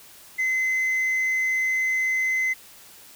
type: tone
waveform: sine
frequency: 2049 Hz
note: C7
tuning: 37 cents flat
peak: -18 dBFS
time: 0.38-2.54 s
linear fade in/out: 20 ms
effects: tanh soft clip ceiling -20 dBFS + white hiss -48 dBFS RMS until 3.15 s